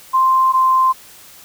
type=tone pair in turn; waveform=sine; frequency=1046.5 / 1042.6 Hz; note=C6 / C6; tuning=0 / -6 cents; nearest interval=unison; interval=6 cents; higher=first; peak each=-10 dBFS; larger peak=neither; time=0.13-0.53 / 0.53-0.93 s; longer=neither; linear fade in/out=20 ms; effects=white hiss -42 dBFS RMS until 1.44 s